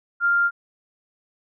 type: tone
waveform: sine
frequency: 1396.9 Hz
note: F6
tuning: in tune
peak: -16 dBFS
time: 0.2-0.51 s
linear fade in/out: 50 ms
effects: none